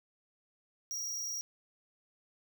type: tone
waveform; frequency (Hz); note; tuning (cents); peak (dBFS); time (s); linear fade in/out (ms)
square; 5690; F8; +31; -36; 0.91-1.41; 0
effects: none